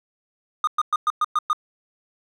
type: tone bursts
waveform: triangle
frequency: 1224 Hz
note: D#6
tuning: 29 cents flat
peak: -15 dBFS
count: 7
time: 0.64-1.531 s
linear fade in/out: 2 ms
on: 33 ms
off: 110 ms
effects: none